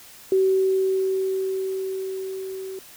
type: tone with level ramp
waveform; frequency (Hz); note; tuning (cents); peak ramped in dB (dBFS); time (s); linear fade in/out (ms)
sine; 381; G4; -49; -15 to -31; 0.32-2.79; 2
effects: white hiss -46 dBFS RMS until 2.96 s